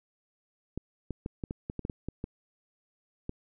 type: clicks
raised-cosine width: 3 ms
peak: -21 dBFS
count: 12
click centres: 0.776 / 1.107 / 1.261 / 1.438 / 1.509 / 1.699 / 1.793 / 1.851 / 1.898 / 2.086 / 2.241 / 3.294 s
effects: none